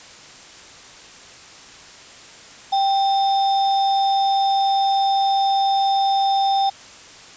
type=tone with sample-and-hold; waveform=sine; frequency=785 Hz; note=G5; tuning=2 cents sharp; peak=-15 dBFS; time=2.72-6.7 s; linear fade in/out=10 ms; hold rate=4410 Hz; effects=white hiss -42 dBFS RMS until 7.36 s + resampled to 16000 Hz

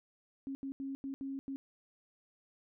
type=tone bursts at uneven times; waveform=sine; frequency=271.9 Hz; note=C#4; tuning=33 cents flat; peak=-37 dBFS; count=6; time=0.47-0.55 / 0.63-0.72 / 0.8-0.95 / 1.04-1.14 / 1.21-1.39 / 1.48-1.56 s; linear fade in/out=0 ms; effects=none

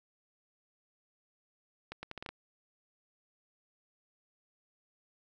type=accelerating click train; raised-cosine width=0.3 ms; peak=-25 dBFS; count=7; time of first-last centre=1.92-2.29 s; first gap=110 ms; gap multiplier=0.76; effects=none

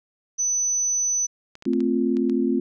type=tone; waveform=sine; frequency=6000 Hz; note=F#8; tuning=23 cents sharp; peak=-20 dBFS; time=0.38-1.27 s; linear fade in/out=20 ms
type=clicks; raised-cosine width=0.2 ms; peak=-25 dBFS; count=7; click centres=1.554 / 1.624 / 1.654 / 1.734 / 1.805 / 2.169 / 2.297 s
type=chord; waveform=sine; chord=F major; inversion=first; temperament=equal with one note detuned; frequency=222.4 / 261.6 / 349.2 Hz; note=A3 / C4 / F4; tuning=+19 / 0 / 0 cents; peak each=-24 / -22 / -24 dBFS; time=1.66-2.6 s; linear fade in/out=5 ms
effects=none

